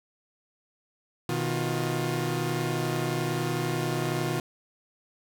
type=tone cluster; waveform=sawtooth; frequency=125.3 / 156.4 / 354.7 Hz; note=B2 / D#3 / F4; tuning=+25 / +9 / +27 cents; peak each=-27 dBFS; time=1.29-4.4 s; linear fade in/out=2 ms; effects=none